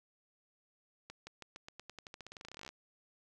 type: accelerating click train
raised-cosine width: 0.2 ms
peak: -30 dBFS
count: 27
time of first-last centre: 1.1-2.69 s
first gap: 170 ms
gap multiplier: 0.9
effects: none